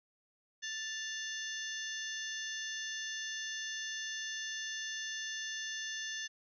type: harmonic tone with a mistuned harmonic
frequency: 880 Hz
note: A5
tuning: in tune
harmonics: 2 / 3 / 4 / 5 / 6 / 7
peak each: -41 / -49 / -45 / -52 / -49 / -44 dBFS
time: 0.62-6.28 s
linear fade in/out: 20 ms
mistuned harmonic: 3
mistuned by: +110 cents
effects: none